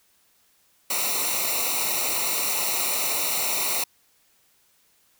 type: noise with comb filter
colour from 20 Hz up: white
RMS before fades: -25 dBFS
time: 0.9-3.84 s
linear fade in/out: 5 ms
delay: 0.61 ms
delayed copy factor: -0.85
effects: white hiss -63 dBFS RMS until 5.19 s